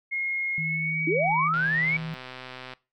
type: tone with pitch glide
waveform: sine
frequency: 2151 to 2263 Hz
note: C7 to C#7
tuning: +47 to +35 cents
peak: -26 dBFS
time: 0.11-1.49 s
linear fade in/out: 20 ms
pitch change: +88 cents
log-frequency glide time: 0.54-1.03 s
type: tone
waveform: sine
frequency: 160.8 Hz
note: E3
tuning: 43 cents flat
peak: -31 dBFS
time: 0.58-2.14 s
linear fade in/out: 0 ms
type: linear sweep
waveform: sine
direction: up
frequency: 295.4 to 2305 Hz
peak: -22 dBFS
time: 1.07-1.97 s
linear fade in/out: 5 ms
type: click train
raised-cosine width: 0.3 ms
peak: -23 dBFS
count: 154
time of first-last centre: 1.54-2.735 s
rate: 128 Hz
effects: noise-tail reverb RT60 0.3 s tail -21 dB re dry

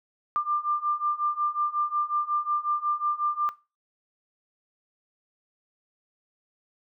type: beating tone pair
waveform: sine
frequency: 1189 / 1194.5 Hz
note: D6 / D6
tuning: +21 / +29 cents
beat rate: 5.5 Hz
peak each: -27 / -26 dBFS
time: 0.36-3.49 s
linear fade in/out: 0 ms
effects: noise-tail reverb RT60 0.3 s tail -20 dB re dry

